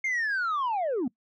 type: linear sweep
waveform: sine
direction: down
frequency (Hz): 2148 to 220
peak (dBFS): -23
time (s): 0.04-1.08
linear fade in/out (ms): 5
effects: noise-tail reverb RT60 0.1 s tail -23 dB re dry + tanh soft clip ceiling -24 dBFS